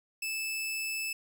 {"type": "tone", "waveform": "sawtooth", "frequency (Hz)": 2625, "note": "E7", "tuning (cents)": -8, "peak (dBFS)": -29, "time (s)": [0.22, 1.13], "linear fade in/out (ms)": 5, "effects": []}